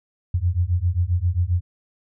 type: beating tone pair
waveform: sine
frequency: 84.8 / 92.3 Hz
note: E2 / F#2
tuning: +50 / -4 cents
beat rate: 7.5 Hz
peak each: -21 dBFS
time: 0.34-1.61 s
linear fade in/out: 5 ms
effects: none